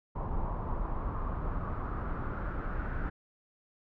brown noise with low-pass filter sweep, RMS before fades -34 dBFS, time 0.15-3.1 s, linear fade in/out 10 ms, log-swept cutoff 970 to 1500 Hz, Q 4.1, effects none

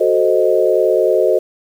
sine chord, F# diminished seventh, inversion none, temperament equal, 370 / 440 / 523.3 / 622.3 Hz, F#4 / A4 / C5 / Eb5, 0 / 0 / 0 / 0 cents, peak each -16 dBFS, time 0-1.39 s, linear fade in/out 10 ms, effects 7-bit

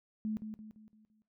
sine tone with echo, 215.9 Hz, A3, 33 cents flat, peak -32 dBFS, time 0.25-0.37 s, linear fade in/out 0 ms, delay 170 ms, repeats 5, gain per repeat -7 dB, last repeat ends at 1.22 s, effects noise-tail reverb RT60 0.2 s tail -17 dB re dry

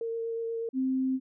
sine tone with vibrato, 457.9 Hz, A#4, 31 cents flat, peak -30 dBFS, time 0.01-0.69 s, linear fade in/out 2 ms, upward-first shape triangle, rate 8.3 Hz, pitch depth 13 cents each way
sine tone, 261.6 Hz, C4, in tune, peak -25 dBFS, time 0.73-1.2 s, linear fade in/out 50 ms
effects none

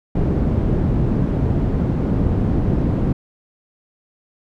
white low-pass noise, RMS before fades -18 dBFS, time 0.15-3.13 s, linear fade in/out 5 ms, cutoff 200 Hz, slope 12 dB/octave, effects none

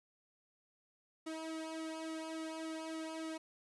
sawtooth tone with flanger, 320.2 Hz, D#4, 50 cents sharp, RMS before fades -43 dBFS, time 1.26-3.38 s, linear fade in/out 10 ms, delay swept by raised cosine 1.9 to 2.61 ms, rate 3.5 Hz, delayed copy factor -0.95, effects resampled to 24000 Hz + 12-bit

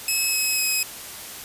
10% pulse tone with pitch steps, 2578 / 2559 / 2540 Hz, E7 / D#7 / D#7, -39 / +48 / +35 cents, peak -12 dBFS, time 0.08-0.83 s, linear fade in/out 2 ms, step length 250 ms, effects white hiss -37 dBFS RMS until 1.44 s + resampled to 32000 Hz

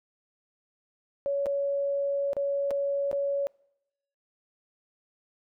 sine tone with dropouts, 561 Hz, C#5, 21 cents sharp, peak -25 dBFS, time 1.26-3.47 s, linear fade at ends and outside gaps 0 ms, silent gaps 1.459-1.466 / 2.332-2.367 / 2.707-2.712 / 3.114-3.129 s, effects noise-tail reverb RT60 0.8 s tail -26 dB re dry

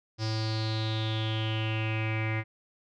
square tone with low-pass filter sweep, 110 Hz, A2, in tune, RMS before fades -30 dBFS, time 0.18-2.44 s, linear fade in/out 50 ms, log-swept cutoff 5100 to 2100 Hz, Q 7.4, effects none

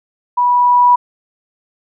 sine tone with level ramp, 978 Hz, B5, 17 cents flat, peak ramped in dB -10 to -5 dBFS, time 0.37-0.96 s, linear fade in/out 10 ms, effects none

